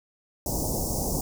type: band-stop noise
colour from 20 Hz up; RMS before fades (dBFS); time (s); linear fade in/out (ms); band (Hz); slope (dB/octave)
pink; -28; 0.46-1.21; 2; 880 to 5300; 48
effects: none